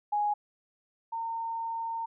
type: tone pair in turn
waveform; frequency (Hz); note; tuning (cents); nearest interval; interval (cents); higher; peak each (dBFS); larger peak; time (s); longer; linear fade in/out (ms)
sine; 830.6 / 913.2; G#5 / A#5; 0 / -36; major second; 164; second; -25 / -31; first; 0.12-0.34 / 1.12-2.06; second; 10
effects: none